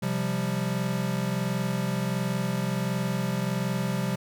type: chord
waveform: square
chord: C suspended fourth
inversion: none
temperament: equal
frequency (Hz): 130.81 / 174.61 / 196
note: C3 / F3 / G3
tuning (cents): 0 / 0 / 0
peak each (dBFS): -31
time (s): 0.02-4.16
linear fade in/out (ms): 10
effects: none